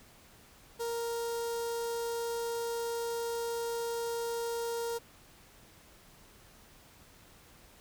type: tone with notch filter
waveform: sawtooth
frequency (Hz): 466.2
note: A#4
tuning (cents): 0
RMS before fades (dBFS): -35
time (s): 0.79-4.99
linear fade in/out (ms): 20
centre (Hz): 2200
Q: 0.74
effects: pink hiss -58 dBFS RMS until 7.8 s